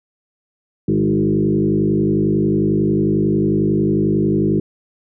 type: tone with frequency modulation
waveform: sine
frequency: 260.5 Hz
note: C4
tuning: 7 cents flat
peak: -13 dBFS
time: 0.88-4.6 s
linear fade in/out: 5 ms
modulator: 51.1 Hz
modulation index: 2.6
effects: none